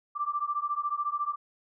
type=beating tone pair; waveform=sine; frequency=1169 / 1183 Hz; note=D6 / D6; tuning=-8 / +12 cents; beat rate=14 Hz; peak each=-31 dBFS; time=0.15-1.36 s; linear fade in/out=20 ms; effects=none